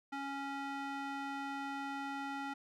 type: tone with band-pass filter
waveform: square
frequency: 277.2 Hz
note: C#4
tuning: in tune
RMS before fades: -41 dBFS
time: 0.12-2.54 s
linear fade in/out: 10 ms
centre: 1200 Hz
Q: 0.93
effects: none